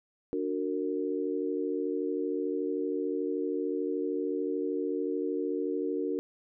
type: chord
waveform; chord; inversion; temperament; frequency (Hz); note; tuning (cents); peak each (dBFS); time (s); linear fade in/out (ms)
sine; D augmented; none; just; 293.7 / 367.1 / 458.9; D4 / F#4 / A#4; 0 / -14 / -27; -33; 0.33-6.19; 0
effects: none